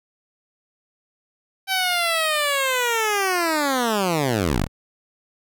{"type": "linear sweep", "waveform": "10% pulse", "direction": "down", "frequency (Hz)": [775, 30.63], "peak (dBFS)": -11, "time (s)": [1.67, 4.68], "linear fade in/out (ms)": 50, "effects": []}